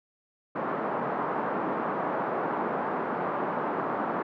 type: band-pass noise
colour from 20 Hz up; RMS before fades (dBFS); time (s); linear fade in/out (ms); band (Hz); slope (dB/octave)
white; -30; 0.55-4.23; 10; 170 to 1200; 24
effects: none